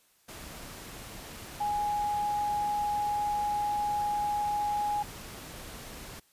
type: tone in noise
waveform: sine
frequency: 830 Hz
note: G#5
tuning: 1 cent flat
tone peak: -27 dBFS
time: 1.6-5.03 s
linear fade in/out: 10 ms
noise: pink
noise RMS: -44 dBFS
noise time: 0.28-6.2 s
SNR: +14 dB
effects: white hiss -66 dBFS RMS until 6.32 s + resampled to 32000 Hz